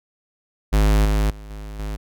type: tone with level steps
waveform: square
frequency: 52 Hz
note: G#1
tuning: 3 cents sharp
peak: -14 / -17 / -36 / -32 / -26 dBFS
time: 0.72-1.97 s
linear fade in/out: 20 ms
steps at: 1.05 / 1.3 / 1.5 / 1.79 s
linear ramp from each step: 5 ms
effects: none